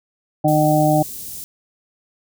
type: harmonic tone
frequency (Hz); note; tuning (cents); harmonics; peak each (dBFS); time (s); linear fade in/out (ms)
152.5; D#3; -34; 1 / 2 / 4 / 5; -18 / -18 / -18 / -18; 0.44-1.03; 10
type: band-stop noise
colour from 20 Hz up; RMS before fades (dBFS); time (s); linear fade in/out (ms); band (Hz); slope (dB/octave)
white; -32; 0.48-1.44; 0; 270 to 6500; 12
effects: none